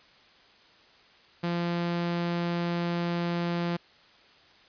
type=tone; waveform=sawtooth; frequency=172.3 Hz; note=F3; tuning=23 cents flat; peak=-23 dBFS; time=1.43-3.77 s; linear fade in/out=10 ms; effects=white hiss -57 dBFS RMS until 4.68 s + resampled to 11025 Hz